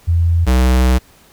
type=tone pair in turn; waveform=sine / square; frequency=84.6 / 63.38 Hz; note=E2 / B1; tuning=+45 / +46 cents; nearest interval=perfect fourth; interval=499 cents; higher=first; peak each=-10 dBFS; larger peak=neither; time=0.07-0.46 / 0.46-0.99 s; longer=second; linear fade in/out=20 ms; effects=pink hiss -48 dBFS RMS until 1.32 s